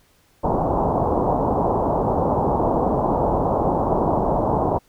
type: low-pass noise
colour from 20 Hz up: white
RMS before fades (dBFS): -20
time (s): 0.43-4.79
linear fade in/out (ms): 20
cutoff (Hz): 960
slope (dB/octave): 48
effects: pink hiss -59 dBFS RMS until 4.88 s